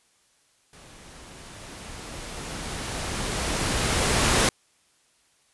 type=noise with level ramp; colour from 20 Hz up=pink; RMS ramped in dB=-49 to -19 dBFS; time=0.73-4.49 s; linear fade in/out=2 ms; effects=white hiss -64 dBFS RMS until 5.53 s + resampled to 24000 Hz